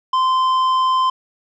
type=tone with tanh clipping; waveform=sine; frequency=1036 Hz; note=C6; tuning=17 cents flat; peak=-15 dBFS; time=0.13-1.1 s; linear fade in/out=5 ms; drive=8 dB; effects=none